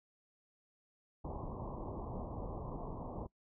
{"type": "low-pass noise", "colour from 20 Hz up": "pink", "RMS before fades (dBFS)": -43, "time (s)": [1.24, 3.27], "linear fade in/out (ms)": 10, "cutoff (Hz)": 1100, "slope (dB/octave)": 96, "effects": ["noise-tail reverb RT60 0.1 s tail -21 dB re dry"]}